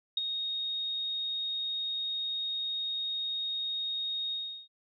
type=tone with ADSR envelope; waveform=sine; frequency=3729 Hz; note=A#7; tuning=in tune; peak=-24 dBFS; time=0.17-4.68 s; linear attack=4 ms; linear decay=18 ms; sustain=-7 dB; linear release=360 ms; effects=none